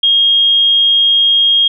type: tone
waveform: sine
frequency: 3250 Hz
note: G#7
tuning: 38 cents flat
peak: -7 dBFS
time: 0.03-1.68 s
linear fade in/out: 5 ms
effects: none